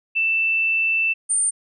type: tone pair in turn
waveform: sine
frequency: 2660 / 8947 Hz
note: E7 / C#9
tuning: +15 / +15 cents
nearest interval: octave + major sixth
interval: 2100 cents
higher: second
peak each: -17 dBFS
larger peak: neither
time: 0.15-1.14 / 1.29-1.51 s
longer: first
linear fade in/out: 20 ms
effects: none